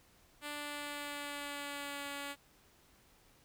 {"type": "tone with pitch glide", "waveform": "5% pulse", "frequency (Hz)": [293.7, 283.4], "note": ["D4", "C#4"], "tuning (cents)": [0, 38], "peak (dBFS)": -29, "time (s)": [0.41, 2.36], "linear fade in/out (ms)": 50, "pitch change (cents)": -62, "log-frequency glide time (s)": [0.51, 2.08], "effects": ["pink hiss -66 dBFS RMS until 3.44 s"]}